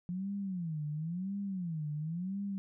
sine tone with vibrato, 172.9 Hz, F3, 17 cents flat, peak -34 dBFS, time 0.09-2.58 s, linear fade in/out 0 ms, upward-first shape sine, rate 0.96 Hz, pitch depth 260 cents each way, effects none

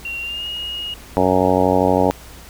sine tone with pitch glide, 2753 to 2870 Hz, F7 to F7, -25 to +47 cents, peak -24 dBFS, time 0.05-0.94 s, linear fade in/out 2 ms, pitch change +72 cents, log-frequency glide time 0.21-0.47 s
harmonic tone, 92.5 Hz, F#2, in tune, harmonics 1 / 2 / 3 / 4 / 5 / 6 / 7 / 8 / 9 / 10, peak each -26 / -23 / -20 / -24 / -20 / -20 / -22 / -25 / -21 / -26 dBFS, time 1.17-2.11 s, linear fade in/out 0 ms
effects added 60 Hz sine -41 dBFS peak until 2.49 s + pink hiss -41 dBFS RMS until 2.49 s

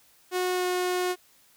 sawtooth tone with pitch glide, 364.4 to 362.1 Hz, F#4 to F#4, -26 to -37 cents, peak -21 dBFS, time 0.31-1.16 s, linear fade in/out 50 ms, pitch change -11 cents, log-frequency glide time 0.54-0.65 s, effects white hiss -60 dBFS RMS until 1.56 s

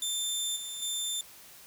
20% pulse tone with level steps, 3564 Hz, A7, 22 cents sharp, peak -24 / -31 / -25 dBFS, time 0.02-1.21 s, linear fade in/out 2 ms, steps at 0.56 / 0.82 s, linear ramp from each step 5 ms, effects white hiss -52 dBFS RMS until 1.66 s

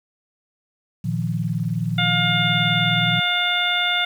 sine chord, Bb suspended fourth, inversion none, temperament equal, 116.54 / 155.56 / 174.61 Hz, Bb2 / Eb3 / F3, 0 / 0 / 0 cents, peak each -25 dBFS, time 1.04-3.2 s, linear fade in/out 10 ms
harmonic tone, 710 Hz, F5, 28 cents sharp, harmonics 1 / 2 / 3 / 4 / 5, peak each -27 / -24 / -24 / -27 / -22 dBFS, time 1.98-4.05 s, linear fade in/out 5 ms
effects 8-bit

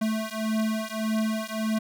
square beating tone pair, 218.2 / 219.9 Hz, A3 / A3, -14 / -1 cents, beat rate 1.7 Hz, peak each -29 dBFS, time 0.01-1.79 s, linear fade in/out 10 ms, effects none

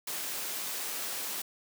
white high-pass noise, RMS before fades -36 dBFS, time 0.07-1.42 s, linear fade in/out 5 ms, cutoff 230 Hz, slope 12 dB/octave, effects none

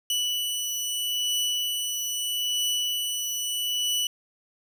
sawtooth beating tone pair, 2960 / 2960.78 Hz, F#7 / F#7, 0 / 0 cents, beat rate 0.78 Hz, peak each -23 / -31 dBFS, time 0.1-4.07 s, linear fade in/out 2 ms, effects none

